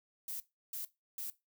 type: noise bursts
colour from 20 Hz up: violet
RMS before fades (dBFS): -41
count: 3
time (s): 0.28-1.3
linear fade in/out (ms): 2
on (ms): 120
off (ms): 330
effects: noise-tail reverb RT60 0.2 s tail -17 dB re dry